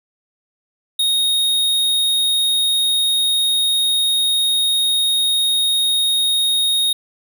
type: tone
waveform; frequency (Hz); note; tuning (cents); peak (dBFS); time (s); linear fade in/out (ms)
square; 3729; A#7; 0; -15; 0.99-6.93; 5
effects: none